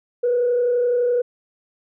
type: tone with frequency modulation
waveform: sine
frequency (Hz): 487.1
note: B4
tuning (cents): -24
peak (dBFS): -15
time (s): 0.23-1.22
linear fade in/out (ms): 10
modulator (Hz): 31.8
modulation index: 0.33
effects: tanh soft clip ceiling -12 dBFS